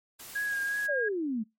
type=noise; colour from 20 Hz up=white; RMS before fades=-45 dBFS; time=0.19-0.87 s; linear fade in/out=10 ms
type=tone with vibrato; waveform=sine; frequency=1643 Hz; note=G#6; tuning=19 cents flat; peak=-28 dBFS; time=0.35-1.09 s; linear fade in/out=10 ms; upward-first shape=sine; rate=2.8 Hz; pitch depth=25 cents each way
type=exponential sweep; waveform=sine; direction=down; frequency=615 to 209.8 Hz; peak=-28 dBFS; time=0.88-1.44 s; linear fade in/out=20 ms
effects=noise-tail reverb RT60 0.2 s tail -25 dB re dry + MP3 64 kbps